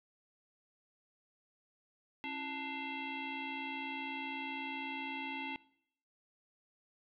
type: tone with frequency modulation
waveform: sine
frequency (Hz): 1480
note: F#6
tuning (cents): 0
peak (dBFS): -38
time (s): 2.24-5.56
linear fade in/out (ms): 0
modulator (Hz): 604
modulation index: 2.6
effects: noise-tail reverb RT60 0.7 s tail -21 dB re dry